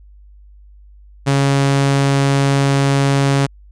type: tone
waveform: sawtooth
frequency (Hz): 138.6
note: C#3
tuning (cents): 0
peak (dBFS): -8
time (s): 1.26-3.47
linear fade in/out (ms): 20
effects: added 50 Hz sine -40 dBFS peak until 3.71 s + resampled to 22050 Hz